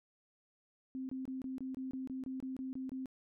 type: tone bursts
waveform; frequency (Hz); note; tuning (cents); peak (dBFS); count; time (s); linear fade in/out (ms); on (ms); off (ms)
sine; 261.6; C4; 0; -38; 13; 0.95-3.058; 0; 140; 24
effects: none